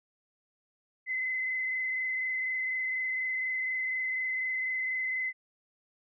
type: tone with frequency modulation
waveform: sine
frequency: 2041 Hz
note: C7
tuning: 44 cents flat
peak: -29 dBFS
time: 1.06-5.33 s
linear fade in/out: 50 ms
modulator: 24.1 Hz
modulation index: 1.4
effects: none